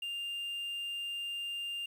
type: tone with quantisation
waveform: triangle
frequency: 2800 Hz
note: F7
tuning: 4 cents sharp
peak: -34 dBFS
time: 0.02-1.86 s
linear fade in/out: 5 ms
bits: 10
effects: none